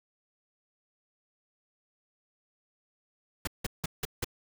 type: noise bursts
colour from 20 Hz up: pink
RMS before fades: -31 dBFS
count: 5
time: 3.45-4.245 s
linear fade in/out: 5 ms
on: 23 ms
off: 170 ms
effects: none